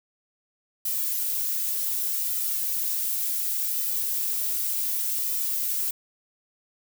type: noise with flanger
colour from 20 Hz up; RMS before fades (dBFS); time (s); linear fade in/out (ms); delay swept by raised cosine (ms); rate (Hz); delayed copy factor
violet; -27; 0.85-5.91; 5; 1.8 to 3; 0.67; -0.55
effects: none